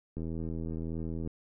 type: click train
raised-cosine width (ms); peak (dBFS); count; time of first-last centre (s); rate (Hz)
3; -25; 91; 0.17-1.274; 81.5
effects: none